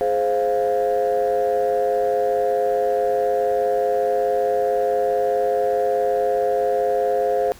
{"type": "chord", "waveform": "sine", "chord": "F minor", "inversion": "first", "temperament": "just", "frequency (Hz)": [419.1, 523.8, 698.5], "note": ["Ab4", "C5", "F5"], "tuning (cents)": [16, 2, 0], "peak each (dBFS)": [-21, -19, -21], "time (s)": [0.01, 7.52], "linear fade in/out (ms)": 0, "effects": ["tanh soft clip ceiling -12 dBFS", "pink hiss -46 dBFS RMS until 7.59 s"]}